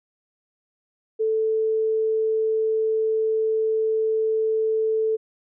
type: tone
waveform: sine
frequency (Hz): 440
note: A4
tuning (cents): 0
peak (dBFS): -19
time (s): 1.19-5.17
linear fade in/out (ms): 20
effects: none